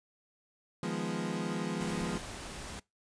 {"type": "chord", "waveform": "30% pulse", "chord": "F half-diminished seventh", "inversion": "third", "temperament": "equal", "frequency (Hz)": [155.56, 174.61, 207.7, 246.9], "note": ["Eb3", "F3", "Ab3", "Cb4"], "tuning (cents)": [0, 0, 0, 0], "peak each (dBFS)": [-39, -34, -35, -37], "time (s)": [0.83, 2.18], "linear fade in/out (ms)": 2}
{"type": "noise", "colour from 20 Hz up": "pink", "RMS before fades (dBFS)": -43, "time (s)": [1.8, 2.8], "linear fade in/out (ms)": 10}
{"effects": ["noise-tail reverb RT60 0.2 s tail -22 dB re dry", "resampled to 22050 Hz"]}